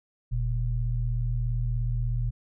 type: tone pair together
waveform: sine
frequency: 42.04 / 118.9 Hz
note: E1 / A#2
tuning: +35 / +35 cents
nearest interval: octave + tritone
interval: 1800 cents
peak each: -27 dBFS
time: 0.31-2.31 s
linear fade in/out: 20 ms
effects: none